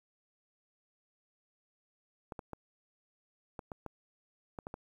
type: clicks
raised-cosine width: 1 ms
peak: -27 dBFS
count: 9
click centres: 2.322 / 2.392 / 2.533 / 3.592 / 3.718 / 3.863 / 4.588 / 4.669 / 4.741 s
effects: 10-bit